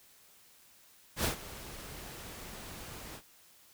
pink noise with ADSR envelope, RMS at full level -29 dBFS, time 1.16-3.22 s, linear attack 84 ms, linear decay 110 ms, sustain -17 dB, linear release 65 ms, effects white hiss -61 dBFS RMS until 3.73 s

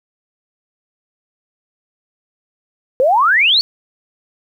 sine exponential sweep, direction up, 493.3 to 4584 Hz, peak -9 dBFS, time 3-3.61 s, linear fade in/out 0 ms, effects 8-bit

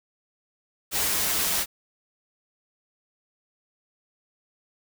white noise with comb filter, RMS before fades -25 dBFS, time 0.91-1.66 s, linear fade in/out 50 ms, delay 8.1 ms, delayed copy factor -0.65, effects none

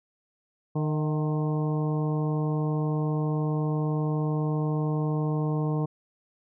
harmonic tone with a mistuned harmonic, 152.4 Hz, D#3, 36 cents flat, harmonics 1 / 2 / 3 / 4 / 5 / 6 / 7, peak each -25 / -32 / -34 / -40 / -41 / -42 / -42 dBFS, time 0.75-5.86 s, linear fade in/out 10 ms, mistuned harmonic 4, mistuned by +55 cents, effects none

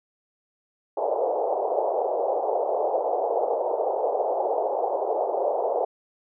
pink band-pass noise, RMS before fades -25 dBFS, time 0.97-5.85 s, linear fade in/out 5 ms, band 430 to 820 Hz, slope 48 dB/octave, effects none

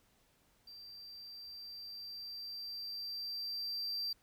triangle tone with level ramp, 4699 Hz, D8, in tune, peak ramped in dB -49 to -34 dBFS, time 0.67-4.13 s, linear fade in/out 5 ms, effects pink hiss -71 dBFS RMS until 4.22 s

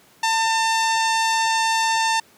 sawtooth tone with low-pass filter, 898 Hz, A5, 35 cents sharp, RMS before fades -20 dBFS, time 0.23-2.2 s, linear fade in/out 5 ms, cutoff 7000 Hz, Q 1.4, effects pink hiss -53 dBFS RMS until 2.37 s + high-pass 150 Hz 12 dB/octave

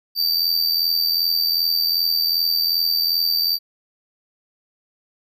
square tone with amplitude modulation, 4642 Hz, D8, 21 cents flat, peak -15 dBFS, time 0.15-3.59 s, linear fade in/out 50 ms, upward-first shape sine, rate 82.6 Hz, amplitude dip 60%, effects none

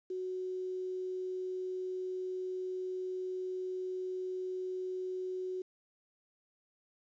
sine tone with quantisation, 370 Hz, F#4, in tune, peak -35 dBFS, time 0.1-5.62 s, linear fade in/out 5 ms, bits 10, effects resampled to 16000 Hz

